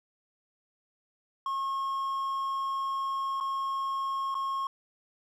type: tone with dropouts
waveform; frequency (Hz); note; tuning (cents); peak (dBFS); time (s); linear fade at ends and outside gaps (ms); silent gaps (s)
triangle; 1084; C#6; -39; -27; 1.46-4.67; 2; 3.402-3.408 / 4.344-4.351
effects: none